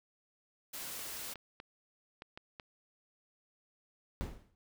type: noise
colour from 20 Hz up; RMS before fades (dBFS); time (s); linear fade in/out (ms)
white; -43; 0.73-1.34; 10
type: clicks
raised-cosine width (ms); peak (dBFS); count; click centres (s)
0.3; -30; 6; 0.993 / 1.357 / 1.601 / 2.221 / 2.375 / 2.598
type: noise with exponential decay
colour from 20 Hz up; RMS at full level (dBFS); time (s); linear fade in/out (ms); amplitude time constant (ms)
brown; -35; 4.21-4.55; 0; 72
effects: none